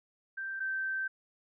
sine tone pair in turn, 1568 / 1554.5 Hz, G6 / G6, 0 / -15 cents, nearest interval unison, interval 15 cents, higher first, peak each -35 / -31 dBFS, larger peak second, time 0.37-0.6 / 0.6-1.08 s, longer second, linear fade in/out 10 ms, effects none

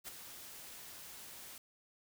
white noise with ADSR envelope, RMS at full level -43 dBFS, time 0.04-1.58 s, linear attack 40 ms, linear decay 11 ms, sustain -8 dB, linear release 3 ms, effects none

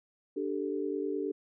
sine chord, D suspended fourth, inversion none, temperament equal with one note detuned, 293.7 / 390.4 / 440 Hz, D4 / G4 / A4, 0 / -7 / 0 cents, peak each -35 / -34 / -36 dBFS, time 0.36-1.32 s, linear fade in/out 10 ms, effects none

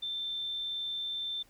sine tone, 3559 Hz, A7, 19 cents sharp, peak -33 dBFS, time 0.02-1.43 s, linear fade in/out 10 ms, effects pink hiss -64 dBFS RMS until 1.49 s

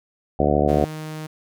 harmonic tone, 73.42 Hz, D2, in tune, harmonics 1 / 2 / 3 / 4 / 5 / 6 / 7 / 8 / 9 / 10, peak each -25 / -25 / -25 / -25 / -25 / -25 / -25 / -25 / -25 / -25 dBFS, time 0.39-0.85 s, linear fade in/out 5 ms
sawtooth tone, 155.56 Hz, D#3, in tune, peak -26 dBFS, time 0.68-1.27 s, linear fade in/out 10 ms
effects none

